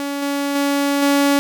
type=tone with level steps; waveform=sawtooth; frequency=282.4 Hz; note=C#4; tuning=32 cents sharp; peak=-18 / -15 / -12 / -9 dBFS; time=0-1.39 s; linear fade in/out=0 ms; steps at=0.22 / 0.55 / 1.02 s; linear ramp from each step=5 ms; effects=none